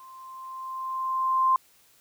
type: tone with level ramp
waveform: sine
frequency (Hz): 1046.5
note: C6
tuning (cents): 0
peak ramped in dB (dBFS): -45 to -17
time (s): 0-1.56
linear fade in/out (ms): 2
effects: white hiss -60 dBFS RMS until 2 s